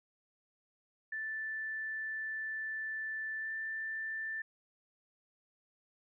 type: tone with pitch glide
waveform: sine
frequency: 1760 to 1773.3 Hz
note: A6 to A6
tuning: 0 to +13 cents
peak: -36 dBFS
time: 1.12-4.42 s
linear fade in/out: 5 ms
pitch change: +13 cents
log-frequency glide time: 3.38-3.51 s
effects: none